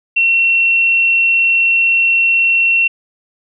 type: tone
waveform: sine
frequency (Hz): 2719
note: F7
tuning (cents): -47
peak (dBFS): -9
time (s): 0.16-2.88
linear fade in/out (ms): 10
effects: none